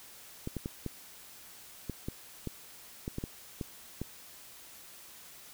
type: clicks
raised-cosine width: 3 ms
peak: -22 dBFS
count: 12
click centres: 0.474 / 0.567 / 0.659 / 0.863 / 1.897 / 2.085 / 2.473 / 3.079 / 3.184 / 3.239 / 3.612 / 4.016 s
effects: white hiss -52 dBFS RMS until 5.53 s